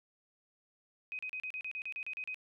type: tone bursts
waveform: sine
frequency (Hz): 2514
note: D#7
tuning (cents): +17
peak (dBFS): -37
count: 12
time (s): 1.12-2.344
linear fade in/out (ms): 0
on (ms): 69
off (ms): 36
effects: none